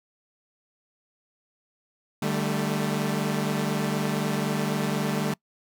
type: chord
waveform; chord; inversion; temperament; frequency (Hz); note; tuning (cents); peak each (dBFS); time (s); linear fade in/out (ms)
sawtooth; D suspended fourth; none; equal with one note detuned; 149.66 / 196 / 220; D3 / G3 / A3; +33 / 0 / 0; -25; 2.22-5.34; 5
effects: noise-tail reverb RT60 0.1 s tail -25 dB re dry